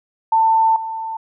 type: tone with level steps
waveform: sine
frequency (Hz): 893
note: A5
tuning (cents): +25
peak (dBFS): -11 / -23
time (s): 0.32-1.17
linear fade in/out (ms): 5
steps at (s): 0.76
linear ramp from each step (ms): 2
effects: none